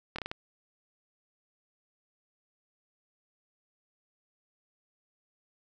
slowing click train, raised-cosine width 0.3 ms, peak -19 dBFS, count 5, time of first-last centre 0.16-0.315 s, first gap 25 ms, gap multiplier 1.3, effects none

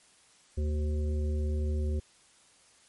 harmonic tone with a mistuned harmonic, 75.4 Hz, D2, 46 cents sharp, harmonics 1 / 3 / 5 / 7, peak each -27 / -40 / -40 / -46 dBFS, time 0.57-2 s, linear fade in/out 10 ms, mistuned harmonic 7, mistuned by -21 cents, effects white hiss -61 dBFS RMS until 2.88 s + MP3 48 kbps

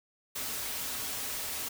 white noise with comb filter, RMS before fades -36 dBFS, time 0.35-1.69 s, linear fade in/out 10 ms, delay 5.8 ms, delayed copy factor -0.55, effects none

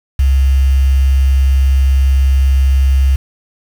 sine tone with quantisation, 67.1 Hz, C2, 44 cents sharp, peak -7 dBFS, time 0.19-3.16 s, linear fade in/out 5 ms, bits 5, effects none

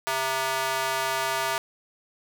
square tone with high-pass filter, 132.6 Hz, C3, 23 cents sharp, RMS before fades -27 dBFS, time 0.07-1.58 s, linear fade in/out 0 ms, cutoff 880 Hz, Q 1.3, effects none

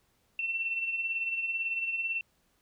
sine beating tone pair, 2680 / 2698 Hz, E7 / E7, +28 / +40 cents, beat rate 18 Hz, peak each -39 / -30 dBFS, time 0.39-2.21 s, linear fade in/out 2 ms, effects pink hiss -71 dBFS RMS until 2.61 s

